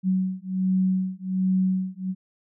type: beating tone pair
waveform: sine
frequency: 186.5 / 187.8 Hz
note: F#3 / F#3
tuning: +14 / +26 cents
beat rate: 1.3 Hz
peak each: -24 dBFS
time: 0.03-2.15 s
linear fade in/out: 50 ms
effects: none